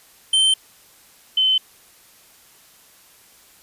square / sine tone pair in turn, 3105 / 3060 Hz, G7 / G7, -17 / -42 cents, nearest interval unison, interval 25 cents, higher first, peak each -14 / -14 dBFS, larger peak neither, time 0.33-0.54 / 1.37-1.58 s, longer neither, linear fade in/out 5 ms, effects white hiss -51 dBFS RMS until 3.62 s + resampled to 32000 Hz

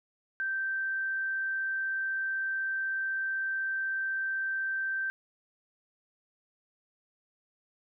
sine tone, 1561 Hz, G6, 8 cents flat, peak -29 dBFS, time 0.4-5.1 s, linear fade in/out 0 ms, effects none

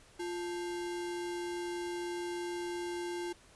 sine tone with sample-and-hold, 349.2 Hz, F4, in tune, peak -35 dBFS, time 0.19-3.33 s, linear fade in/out 10 ms, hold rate 1225 Hz, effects pink hiss -60 dBFS RMS until 3.55 s + resampled to 24000 Hz

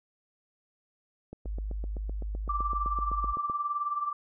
click train, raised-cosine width 2 ms, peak -28 dBFS, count 18, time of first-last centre 1.33-3.498 s, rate 7.84 Hz
sine tone, 51.3 Hz, G#1, 21 cents flat, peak -31 dBFS, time 1.45-3.34 s, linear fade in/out 20 ms
sine tone with tremolo, 1173 Hz, D6, 2 cents flat, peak -25 dBFS, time 2.49-4.13 s, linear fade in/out 5 ms, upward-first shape triangle, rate 19 Hz, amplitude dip 75%
effects none

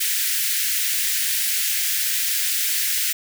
white high-pass noise, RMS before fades -22 dBFS, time 0-3.13 s, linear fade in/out 10 ms, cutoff 1600 Hz, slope 48 dB/octave, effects none

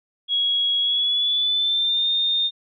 sine tone with pitch glide, 3322 to 3644 Hz, G#7 to A#7, 0 to -40 cents, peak -18 dBFS, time 0.28-2.51 s, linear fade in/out 50 ms, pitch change +160 cents, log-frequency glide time 0.79-2.09 s, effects none

